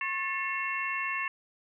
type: harmonic tone with a mistuned harmonic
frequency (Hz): 542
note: C#5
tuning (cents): -39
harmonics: 2 / 3 / 4 / 5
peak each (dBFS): -35 / -35 / -35 / -35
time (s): 0.01-1.28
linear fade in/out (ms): 2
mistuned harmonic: 3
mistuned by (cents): +140
effects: none